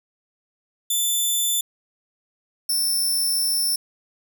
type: tone pair in turn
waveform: 10% pulse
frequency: 3520 / 5367 Hz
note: A7 / E8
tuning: 0 / +30 cents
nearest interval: perfect fifth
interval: 730 cents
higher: second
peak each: -12 / -14 dBFS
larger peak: first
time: 0.9-1.61 / 2.69-3.76 s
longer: second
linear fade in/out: 5 ms
effects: none